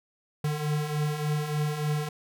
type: beating tone pair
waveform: square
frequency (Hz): 147.4 / 150.8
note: D3 / D3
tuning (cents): +7 / +46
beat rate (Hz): 3.4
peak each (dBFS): -34 / -28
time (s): 0.44-2.09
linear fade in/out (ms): 5
effects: none